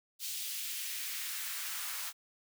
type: noise with high-pass filter sweep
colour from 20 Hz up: white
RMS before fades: -39 dBFS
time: 0.19-2.13 s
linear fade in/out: 50 ms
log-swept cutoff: 3500 to 1100 Hz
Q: 1.3
effects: none